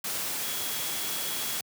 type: tone in noise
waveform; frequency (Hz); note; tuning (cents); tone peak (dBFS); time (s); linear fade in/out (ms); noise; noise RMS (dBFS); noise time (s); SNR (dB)
sine; 3336; G#7; +7; -40; 0.43-1.57; 5; white; -32; 0.04-1.61; -11
effects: high-pass 100 Hz 12 dB/octave